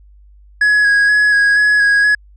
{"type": "tone with vibrato", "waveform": "triangle", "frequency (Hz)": 1669, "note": "G#6", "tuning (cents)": 8, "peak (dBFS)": -7, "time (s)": [0.61, 2.15], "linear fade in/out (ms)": 5, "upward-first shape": "square", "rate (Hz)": 2.1, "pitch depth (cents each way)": 16, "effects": ["added 50 Hz sine -41 dBFS peak until 2.36 s", "resampled to 22050 Hz"]}